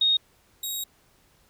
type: tone pair in turn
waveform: sine / 15% pulse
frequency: 3725 / 3790 Hz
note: A#7 / A#7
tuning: -2 / +28 cents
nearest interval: unison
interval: 30 cents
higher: second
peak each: -18 / -22 dBFS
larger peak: first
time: 0.01-0.17 / 0.63-0.84 s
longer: second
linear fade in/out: 5 ms
effects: pink hiss -62 dBFS RMS until 1.49 s